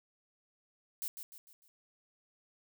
violet noise with echo, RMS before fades -38 dBFS, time 1.02-1.08 s, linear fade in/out 0 ms, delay 150 ms, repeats 4, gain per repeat -7 dB, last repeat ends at 1.68 s, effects none

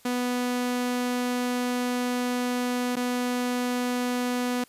sawtooth tone with dropouts, 246.9 Hz, B3, in tune, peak -21 dBFS, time 0.05-4.64 s, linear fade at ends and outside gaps 5 ms, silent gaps 2.957-2.966 s, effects white hiss -57 dBFS RMS until 4.68 s + resampled to 32000 Hz

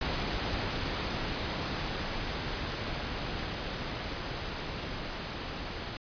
pink noise with level ramp, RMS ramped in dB -32 to -38 dBFS, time 0.01-5.97 s, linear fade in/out 2 ms, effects resampled to 11025 Hz

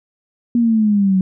sine exponential sweep, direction down, 240.4 to 185 Hz, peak -11 dBFS, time 0.55-1.21 s, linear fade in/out 2 ms, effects none

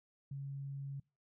sine tone, 138.59 Hz, C#3, in tune, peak -40 dBFS, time 0.31-1 s, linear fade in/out 5 ms, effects noise-tail reverb RT60 0.3 s tail -26 dB re dry

